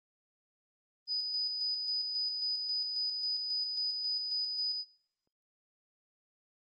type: tone with tremolo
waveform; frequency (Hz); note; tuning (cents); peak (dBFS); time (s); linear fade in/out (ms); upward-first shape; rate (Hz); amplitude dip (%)
sine; 4978; D#8; 0; -30; 1.07-4.85; 50; square; 3.7; 35
effects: noise-tail reverb RT60 1.0 s tail -26 dB re dry + Opus 32 kbps